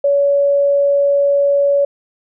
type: tone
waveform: sine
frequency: 565 Hz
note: C#5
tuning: 33 cents sharp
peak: -10 dBFS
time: 0.04-1.85 s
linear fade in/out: 5 ms
effects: none